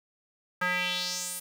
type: tone with band-pass filter sweep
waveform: square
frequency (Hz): 180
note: F#3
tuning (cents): -47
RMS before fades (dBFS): -31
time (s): 0.61-1.4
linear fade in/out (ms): 10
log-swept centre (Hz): 1500 to 11000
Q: 3.1
effects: 8-bit